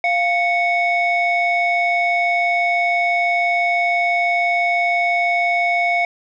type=tone pair together; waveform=sine; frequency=697 / 2217 Hz; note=F5 / C#7; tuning=-4 / 0 cents; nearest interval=octave + minor sixth; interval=2004 cents; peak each=-16 dBFS; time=0.04-6.05 s; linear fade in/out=2 ms; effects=tanh soft clip ceiling -11 dBFS